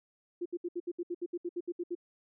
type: tone bursts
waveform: sine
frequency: 349.2 Hz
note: F4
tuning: in tune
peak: -32 dBFS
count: 14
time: 0.41-1.952 s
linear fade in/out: 10 ms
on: 47 ms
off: 68 ms
effects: none